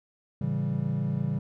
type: chord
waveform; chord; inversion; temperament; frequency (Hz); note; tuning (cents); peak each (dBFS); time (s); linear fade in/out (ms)
triangle; A dominant seventh; none; equal; 110 / 138.59 / 164.81 / 196; A2 / C#3 / E3 / G3; 0 / 0 / 0 / 0; -33 / -27 / -30 / -30; 0.41-1.39; 5
effects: none